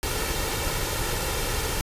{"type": "noise with comb filter", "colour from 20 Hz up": "pink", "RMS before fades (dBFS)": -27, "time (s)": [0.03, 1.81], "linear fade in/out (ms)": 0, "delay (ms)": 2.2, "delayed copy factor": 0.55, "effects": ["resampled to 32000 Hz"]}